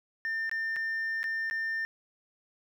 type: tone with dropouts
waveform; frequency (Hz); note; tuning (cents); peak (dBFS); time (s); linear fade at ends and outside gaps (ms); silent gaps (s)
sine; 1800; A6; +39; -27; 0.25-1.85; 0; 0.495-0.514 / 0.761-0.765 / 1.231-1.241 / 1.499-1.51
effects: tanh soft clip ceiling -28 dBFS + 10-bit